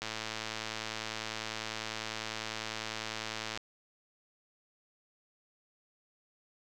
click train, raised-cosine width 0.2 ms, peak -19 dBFS, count 392, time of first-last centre 0.02-3.575 s, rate 110 Hz, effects none

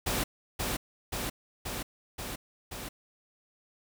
pink noise with echo, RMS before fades -30 dBFS, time 0.06-0.24 s, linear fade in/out 10 ms, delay 530 ms, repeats 5, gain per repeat -2 dB, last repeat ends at 2.89 s, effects none

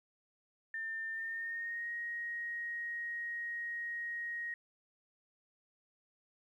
sine tone with pitch glide, 1800 to 1879.7 Hz, A6 to A#6, +39 to +14 cents, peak -37 dBFS, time 0.74-4.54 s, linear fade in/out 2 ms, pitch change +75 cents, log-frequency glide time 1.13-1.91 s, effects 12-bit

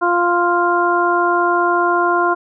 harmonic tone, 349.2 Hz, F4, in tune, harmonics 1 / 2 / 3 / 4, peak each -18 / -19 / -17 / -19 dBFS, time 0.01-2.35 s, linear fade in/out 20 ms, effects none

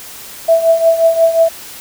sine tone with tremolo, 659.3 Hz, E5, in tune, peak -4 dBFS, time 0.48-1.49 s, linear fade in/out 10 ms, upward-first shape triangle, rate 5.6 Hz, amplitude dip 80%, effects white hiss -32 dBFS RMS until 1.8 s

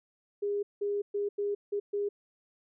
sine tone bursts at uneven times, 407.5 Hz, G#4, 33 cents flat, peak -28 dBFS, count 6, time 0.42-0.63 / 0.81-1.02 / 1.14-1.29 / 1.38-1.55 / 1.72-1.8 / 1.93-2.09 s, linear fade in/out 10 ms, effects none

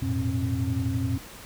sine tone cluster, 88.1 / 109.4 / 121.1 / 269 Hz, F2 / A2 / B2 / C4, +16 / -9 / -34 / +48 cents, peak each -29 dBFS, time 0.02-1.18 s, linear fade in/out 5 ms, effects tanh soft clip ceiling -15 dBFS + pink hiss -44 dBFS RMS until 1.45 s

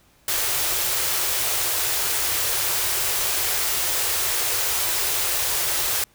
white band-stop noise, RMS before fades -23 dBFS, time 0.28-6.04 s, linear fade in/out 2 ms, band 140 to 320 Hz, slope 96 dB/octave, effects pink hiss -58 dBFS RMS until 6.14 s

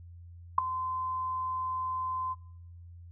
sine tone with ADSR envelope, 1031 Hz, C6, 26 cents flat, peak -14 dBFS, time 0.58-2.35 s, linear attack 4 ms, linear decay 5 ms, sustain -17 dB, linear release 31 ms, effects noise-tail reverb RT60 0.7 s tail -19 dB re dry + added 86 Hz sine -46 dBFS peak until 3.11 s

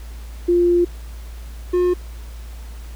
sine / triangle tone pair in turn, 349.2 / 358 Hz, F4 / F4, 0 / +43 cents, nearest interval unison, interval 43 cents, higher second, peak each -12 dBFS, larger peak neither, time 0.48-0.85 / 1.73-1.94 s, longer first, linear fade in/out 10 ms, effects added 57 Hz sine -31 dBFS peak until 2.95 s + pink hiss -46 dBFS RMS until 2.95 s

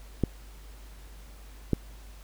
clicks, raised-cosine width 3 ms, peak -10 dBFS, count 2, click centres 0.237 / 1.733 s, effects added 50 Hz sine -45 dBFS peak until 2.23 s + pink hiss -55 dBFS RMS until 2.23 s

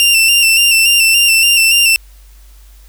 sawtooth tone with vibrato, 2732 Hz, F7, 39 cents flat, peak -4 dBFS, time 0-1.96 s, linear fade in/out 0 ms, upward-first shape square, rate 3.5 Hz, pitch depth 35 cents each way, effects added 49 Hz sine -37 dBFS peak until 2.88 s + white hiss -49 dBFS RMS until 2.88 s

